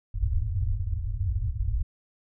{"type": "low-pass noise", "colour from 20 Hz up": "white", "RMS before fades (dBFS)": -27, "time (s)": [0.14, 1.83], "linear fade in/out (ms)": 5, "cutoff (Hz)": 110, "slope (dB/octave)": 96, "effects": []}